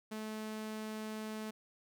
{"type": "tone", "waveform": "sawtooth", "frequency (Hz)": 216.7, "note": "A3", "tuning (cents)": -26, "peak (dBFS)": -36, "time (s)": [0.11, 1.51], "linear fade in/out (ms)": 10, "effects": []}